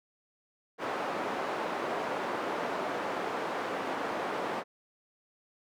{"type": "band-pass noise", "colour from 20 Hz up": "white", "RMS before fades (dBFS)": -34, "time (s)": [0.78, 4.64], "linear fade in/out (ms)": 50, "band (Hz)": [300, 970], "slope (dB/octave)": 12, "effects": []}